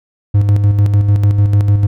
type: tone with tremolo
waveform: triangle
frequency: 101.9 Hz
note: G#2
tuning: 32 cents flat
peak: -4 dBFS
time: 0.34-1.87 s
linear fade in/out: 10 ms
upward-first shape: square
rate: 6.7 Hz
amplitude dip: 45%
effects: none